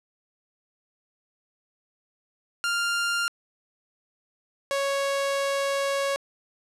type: tone pair in turn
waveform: sawtooth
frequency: 1396.9 / 554.4 Hz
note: F6 / C#5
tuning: 0 / 0 cents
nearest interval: octave + major third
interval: 1600 cents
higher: first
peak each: -20 dBFS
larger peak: neither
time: 2.64-3.28 / 4.71-6.16 s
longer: second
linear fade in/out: 0 ms
effects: low-pass 10000 Hz 12 dB/octave